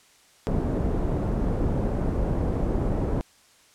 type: low-pass noise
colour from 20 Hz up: pink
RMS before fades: -25 dBFS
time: 0.47-3.21 s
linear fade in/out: 0 ms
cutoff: 520 Hz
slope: 12 dB/octave
effects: white hiss -57 dBFS RMS until 3.74 s + low-pass 9000 Hz 12 dB/octave